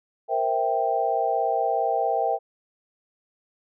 sine chord, C dominant seventh, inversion third, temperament equal, 466.2 / 523.3 / 659.3 / 784 Hz, Bb4 / C5 / E5 / G5, 0 / 0 / 0 / 0 cents, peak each -28 / -30 / -26 / -24 dBFS, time 0.28-2.39 s, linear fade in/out 50 ms, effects none

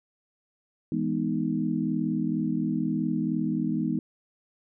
sine chord, E major seventh, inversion none, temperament equal, 164.81 / 207.7 / 246.9 / 311.1 Hz, E3 / G#3 / B3 / D#4, 0 / 0 / 0 / 0 cents, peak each -31 / -30 / -29 / -30 dBFS, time 0.92-3.99 s, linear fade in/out 2 ms, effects none

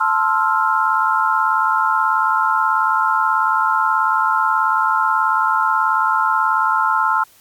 sine chord, F major seventh, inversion first, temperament equal, 880 / 1046.5 / 1318.5 / 1396.9 Hz, A5 / C6 / E6 / F6, 0 / 0 / 0 / 0 cents, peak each -19 dBFS, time 0-7.24 s, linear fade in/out 10 ms, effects white hiss -50 dBFS RMS until 7.4 s + MP3 96 kbps

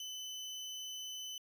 30% pulse tone, 3021 Hz, F#7, 35 cents sharp, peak -39 dBFS, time 0-1.38 s, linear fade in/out 2 ms, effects resampled to 32000 Hz

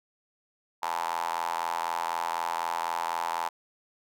square tone with high-pass filter, 42 Hz, E1, 33 cents sharp, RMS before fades -31 dBFS, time 0.82-3.49 s, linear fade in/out 10 ms, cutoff 900 Hz, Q 6.9, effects none

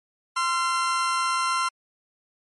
40% pulse tone pair together, 1039.8 / 1363 Hz, C6 / F6, -11 / -43 cents, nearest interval perfect fourth, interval 468 cents, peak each -24 dBFS, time 0.36-1.69 s, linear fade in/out 10 ms, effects MP3 48 kbps

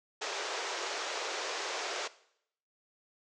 pink band-pass noise, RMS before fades -37 dBFS, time 0.21-2.08 s, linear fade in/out 10 ms, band 380 to 7000 Hz, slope 48 dB/octave, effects noise-tail reverb RT60 0.7 s tail -18 dB re dry

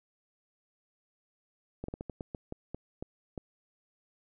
slowing click train, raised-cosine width 2 ms, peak -24 dBFS, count 11, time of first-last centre 1.84-3.378 s, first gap 44 ms, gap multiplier 1.26, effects none

